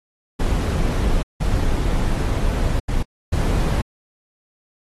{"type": "noise bursts at uneven times", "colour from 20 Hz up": "brown", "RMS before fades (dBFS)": -19, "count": 4, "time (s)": [[0.39, 1.23], [1.4, 2.8], [2.88, 3.03], [3.32, 3.82]], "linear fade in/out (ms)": 10, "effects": ["AAC 32 kbps"]}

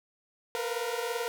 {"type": "tone cluster", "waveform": "sawtooth", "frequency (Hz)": [460.1, 478.1, 501, 703], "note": ["A#4", "A#4", "B4", "F5"], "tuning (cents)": [-23, 44, 25, 11], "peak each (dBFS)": [-31, -31, -34, -37], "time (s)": [0.55, 1.28], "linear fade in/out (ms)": 0, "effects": []}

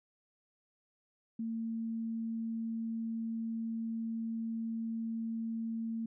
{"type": "tone", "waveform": "sine", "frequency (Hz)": 226.5, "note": "A#3", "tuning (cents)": -50, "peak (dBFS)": -34, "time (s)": [1.39, 6.06], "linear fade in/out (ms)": 5, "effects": []}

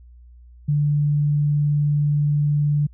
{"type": "tone", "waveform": "sine", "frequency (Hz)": 146.83, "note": "D3", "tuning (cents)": 0, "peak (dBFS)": -16, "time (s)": [0.68, 2.87], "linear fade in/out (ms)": 10, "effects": ["added 60 Hz sine -43 dBFS peak until 2.93 s"]}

